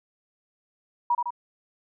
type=tone with echo; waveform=sine; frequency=960 Hz; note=B5; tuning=49 cents flat; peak=-19 dBFS; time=1.1-1.15 s; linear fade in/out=5 ms; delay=78 ms; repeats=2; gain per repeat=-4 dB; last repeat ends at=1.306 s; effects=none